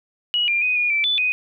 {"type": "tone with pitch steps", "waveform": "sine", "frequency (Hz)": [2911, 2391, 2496, 2440, 2329, 3486, 2496], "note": ["F#7", "D7", "D#7", "D#7", "D7", "A7", "D#7"], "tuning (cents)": [-29, 30, 5, -34, -15, -17, 5], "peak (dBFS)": -17, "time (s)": [0.34, 1.32], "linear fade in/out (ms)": 0, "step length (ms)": 140, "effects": []}